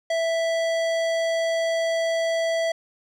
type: tone with hard clipping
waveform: sine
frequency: 659.3 Hz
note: E5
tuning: in tune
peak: -23 dBFS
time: 0.1-2.72 s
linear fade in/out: 5 ms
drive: 16 dB
effects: none